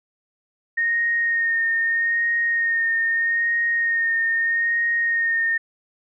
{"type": "tone with vibrato", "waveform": "sine", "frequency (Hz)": 1848, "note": "A#6", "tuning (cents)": -16, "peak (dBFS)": -18, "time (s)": [0.77, 5.58], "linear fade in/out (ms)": 10, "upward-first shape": "sine", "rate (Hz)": 0.79, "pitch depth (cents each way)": 17, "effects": []}